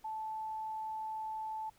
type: tone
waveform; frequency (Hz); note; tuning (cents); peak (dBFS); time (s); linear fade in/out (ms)
sine; 874; A5; -12; -37; 0.04-1.7; 10
effects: pink hiss -67 dBFS RMS until 1.78 s